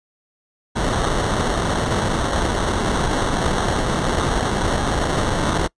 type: noise with sample-and-hold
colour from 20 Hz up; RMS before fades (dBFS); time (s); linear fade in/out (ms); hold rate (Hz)
pink; -20; 0.75-5.68; 20; 2450
effects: noise-tail reverb RT60 0.1 s tail -24 dB re dry + resampled to 22050 Hz